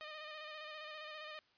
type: tone with vibrato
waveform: 10% pulse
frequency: 613 Hz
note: D#5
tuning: 26 cents flat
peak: -38 dBFS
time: 0.01-1.39 s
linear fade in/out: 0 ms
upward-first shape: square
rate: 15 Hz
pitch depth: 25 cents each way
effects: white hiss -72 dBFS RMS until 1.57 s + resampled to 11025 Hz